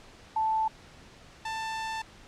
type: tone pair in turn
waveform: sine / sawtooth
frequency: 879 / 887.2 Hz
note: A5 / A5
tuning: -2 / +14 cents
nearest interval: unison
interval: 16 cents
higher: second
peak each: -24 / -28 dBFS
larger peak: first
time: 0.36-0.68 / 1.45-2.02 s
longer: second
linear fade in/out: 5 ms
effects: pink hiss -52 dBFS RMS until 2.27 s + low-pass 6000 Hz 12 dB/octave